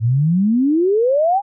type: exponential sweep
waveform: sine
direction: up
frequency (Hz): 107.7 to 829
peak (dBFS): -12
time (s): 0-1.42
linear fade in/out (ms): 50
effects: none